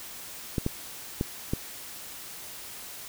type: clicks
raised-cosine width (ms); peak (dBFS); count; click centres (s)
3; -13; 4; 0.582 / 0.664 / 1.211 / 1.535
effects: white hiss -42 dBFS RMS until 3.08 s